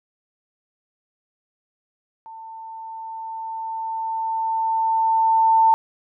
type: tone with level ramp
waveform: sine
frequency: 895 Hz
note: A5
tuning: 29 cents sharp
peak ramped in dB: -36 to -11 dBFS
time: 2.26-5.74 s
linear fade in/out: 0 ms
effects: none